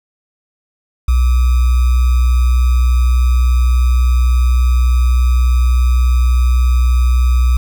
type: tone with sample-and-hold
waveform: sine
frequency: 61.74 Hz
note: B1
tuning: in tune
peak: -8 dBFS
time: 1.08-7.57 s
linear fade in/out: 5 ms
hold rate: 1225 Hz
effects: none